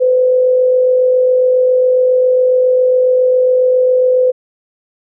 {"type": "tone with amplitude modulation", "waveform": "sine", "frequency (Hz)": 507, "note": "B4", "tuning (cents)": 45, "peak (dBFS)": -6, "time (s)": [0, 4.32], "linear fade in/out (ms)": 20, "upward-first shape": "sine", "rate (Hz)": 47.3, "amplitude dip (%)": 35, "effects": []}